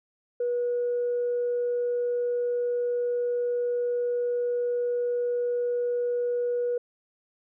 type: tone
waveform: sine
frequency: 484.7 Hz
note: B4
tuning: 32 cents flat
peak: -23 dBFS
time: 0.4-6.78 s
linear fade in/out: 5 ms
effects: tanh soft clip ceiling -20 dBFS